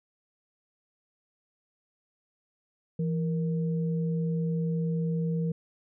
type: tone pair together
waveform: sine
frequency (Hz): 165.9 / 467.3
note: E3 / A#4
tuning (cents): +11 / +4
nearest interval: octave + tritone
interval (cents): 1793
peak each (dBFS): -26 / -36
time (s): 2.99-5.52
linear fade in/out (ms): 5
effects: none